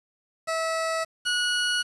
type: tone pair in turn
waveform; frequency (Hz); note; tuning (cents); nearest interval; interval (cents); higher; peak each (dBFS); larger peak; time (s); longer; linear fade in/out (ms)
20% pulse; 650 / 1459.2; E5 / F#6; -24 / -24; octave + major second; 1400; second; -20 / -18; second; 0.47-1.05 / 1.25-1.83; neither; 20
effects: resampled to 24000 Hz + 8-bit